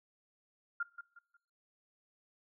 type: tone with echo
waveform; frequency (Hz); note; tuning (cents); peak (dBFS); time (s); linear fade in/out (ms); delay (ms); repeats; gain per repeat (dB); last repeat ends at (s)
sine; 1400; F6; +4; -32; 0.8-0.83; 5; 180; 3; -10; 1.37
effects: noise-tail reverb RT60 0.6 s tail -22 dB re dry